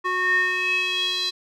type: tone with band-pass filter sweep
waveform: square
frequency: 366.3 Hz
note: F#4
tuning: 17 cents flat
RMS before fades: -23 dBFS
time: 0.04-1.31 s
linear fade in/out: 20 ms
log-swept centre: 1400 to 4200 Hz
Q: 6.3
effects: none